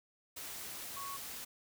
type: tone in noise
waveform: sine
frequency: 1108.7 Hz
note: C#6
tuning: in tune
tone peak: -42 dBFS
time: 0.96-1.17 s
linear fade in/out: 10 ms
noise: white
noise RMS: -45 dBFS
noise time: 0.36-1.45 s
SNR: 0 dB
effects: none